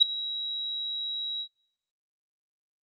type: tone with ADSR envelope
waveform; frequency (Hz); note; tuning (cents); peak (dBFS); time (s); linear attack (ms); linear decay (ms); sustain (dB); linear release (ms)
sine; 3862; B7; -39; -11; 0-1.48; 22; 8; -19; 74
effects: noise-tail reverb RT60 0.7 s tail -21 dB re dry + Opus 24 kbps